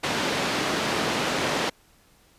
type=band-pass noise; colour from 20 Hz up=pink; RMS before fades=-26 dBFS; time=0.03-1.7 s; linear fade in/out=10 ms; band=210 to 4800 Hz; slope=12 dB/octave; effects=pink hiss -59 dBFS RMS until 2.38 s + resampled to 32000 Hz